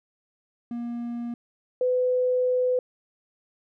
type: tone pair in turn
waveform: triangle / sine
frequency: 237.3 / 502.8 Hz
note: A#3 / B4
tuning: +31 / +31 cents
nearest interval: octave + minor second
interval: 1300 cents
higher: second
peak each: -27 / -20 dBFS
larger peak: second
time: 0.71-1.34 / 1.81-2.79 s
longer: second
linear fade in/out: 2 ms
effects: none